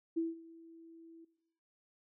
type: tone with ADSR envelope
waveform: sine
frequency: 329.6 Hz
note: E4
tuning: in tune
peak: -29 dBFS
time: 0.16-1.25 s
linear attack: 16 ms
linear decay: 170 ms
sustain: -24 dB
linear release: 9 ms
effects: noise-tail reverb RT60 0.8 s tail -17 dB re dry